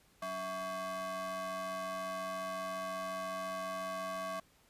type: ring-modulated tone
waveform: square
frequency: 234.3 Hz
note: A#3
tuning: 9 cents sharp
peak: -35 dBFS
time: 0.22-4.4 s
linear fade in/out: 5 ms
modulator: 890 Hz
effects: pink hiss -67 dBFS RMS until 4.69 s + resampled to 32000 Hz